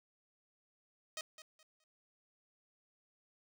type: tone with echo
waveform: 5% pulse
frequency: 627 Hz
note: D#5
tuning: 13 cents sharp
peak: -29 dBFS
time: 1.17-1.21 s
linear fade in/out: 2 ms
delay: 210 ms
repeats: 3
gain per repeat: -12 dB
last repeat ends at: 1.84 s
effects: none